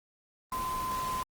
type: tone in noise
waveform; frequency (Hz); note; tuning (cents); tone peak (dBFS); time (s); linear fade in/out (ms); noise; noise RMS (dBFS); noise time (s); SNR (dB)
sine; 1029; C6; -29; -31; 0.52-1.23; 2; pink; -40; 0.52-1.23; +6
effects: Opus 24 kbps